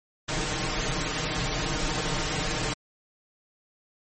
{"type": "noise with comb filter", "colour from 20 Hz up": "pink", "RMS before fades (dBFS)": -28, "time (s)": [0.28, 2.74], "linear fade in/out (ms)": 10, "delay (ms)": 6.5, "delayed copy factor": 0.95, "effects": ["low-pass 12000 Hz 12 dB/octave", "MP3 32 kbps"]}